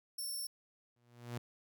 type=tone; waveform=5% pulse; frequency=5420 Hz; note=E8; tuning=47 cents sharp; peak=-33 dBFS; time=0.18-0.47 s; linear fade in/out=5 ms
type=tone with exponential growth; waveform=sawtooth; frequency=120 Hz; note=B2; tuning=49 cents flat; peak=-33 dBFS; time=0.96-1.38 s; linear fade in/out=5 ms; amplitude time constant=90 ms
effects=none